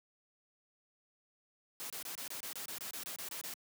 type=noise bursts; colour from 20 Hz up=white; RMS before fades=-43 dBFS; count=14; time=1.8-3.538 s; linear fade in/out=0 ms; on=100 ms; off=26 ms; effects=high-pass 150 Hz 12 dB/octave